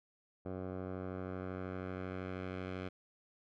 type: tone with low-pass filter sweep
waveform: 10% pulse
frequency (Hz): 92.8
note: F#2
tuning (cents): +6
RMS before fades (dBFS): -42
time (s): 0.45-2.89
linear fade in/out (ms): 10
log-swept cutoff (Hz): 840 to 2800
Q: 1.1
effects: none